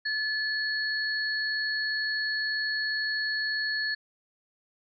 sine tone pair together, 1729 / 4357 Hz, A6 / C#8, -31 / -31 cents, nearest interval octave + major third, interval 1600 cents, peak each -28 / -32 dBFS, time 0.05-3.95 s, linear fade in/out 10 ms, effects none

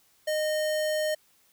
square tone, 615 Hz, D#5, 20 cents flat, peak -26 dBFS, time 0.27-1.15 s, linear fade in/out 10 ms, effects white hiss -64 dBFS RMS until 1.52 s

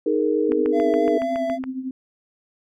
sine chord, D# suspended fourth, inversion none, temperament equal with one note detuned, 311.1 / 417.7 / 466.2 Hz, D#4 / G#4 / A#4, 0 / +10 / 0 cents, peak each -22 dBFS, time 0.06-1.18 s, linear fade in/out 5 ms
sine tone with tremolo, 260.3 Hz, C4, 9 cents flat, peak -23 dBFS, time 0.49-1.91 s, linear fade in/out 2 ms, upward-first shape triangle, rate 11 Hz, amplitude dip 75%
click train, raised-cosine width 0.5 ms, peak -18 dBFS, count 9, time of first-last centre 0.52-1.639 s, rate 7.15 Hz
triangle tone with vibrato, 672 Hz, E5, 33 cents sharp, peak -20 dBFS, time 0.72-1.59 s, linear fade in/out 50 ms, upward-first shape sine, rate 3.8 Hz, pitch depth 16 cents each way
effects none

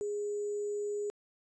sine tone with sample-and-hold, 413.1 Hz, G#4, 9 cents flat, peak -32 dBFS, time 0.01-1.1 s, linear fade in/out 0 ms, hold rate 7350 Hz, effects resampled to 22050 Hz

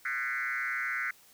sine tone with frequency modulation, 1760 Hz, A6, in tune, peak -29 dBFS, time 0.05-1.11 s, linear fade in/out 5 ms, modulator 128 Hz, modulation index 3.1, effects tanh soft clip ceiling -25 dBFS + white hiss -59 dBFS RMS until 1.33 s

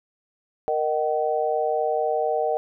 sine tone cluster, 466 / 617 / 761 Hz, A#4 / D#5 / F#5, -1 / -15 / +48 cents, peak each -25 dBFS, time 0.68-2.57 s, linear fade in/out 0 ms, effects none

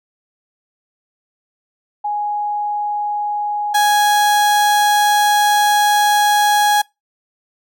sine / 35% pulse tone pair in turn, 830.6 / 830.6 Hz, G#5 / G#5, 0 / 0 cents, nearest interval unison, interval 0 cents, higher neither, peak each -17 / -9 dBFS, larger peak second, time 2.04-3.74 / 3.74-6.82 s, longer second, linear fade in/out 10 ms, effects noise-tail reverb RT60 0.2 s tail -24 dB re dry + MP3 96 kbps

